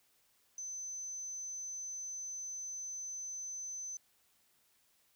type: tone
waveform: sine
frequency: 6120 Hz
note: G8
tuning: 42 cents flat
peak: -40 dBFS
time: 0.58-3.97 s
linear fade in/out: 2 ms
effects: white hiss -72 dBFS RMS until 5.15 s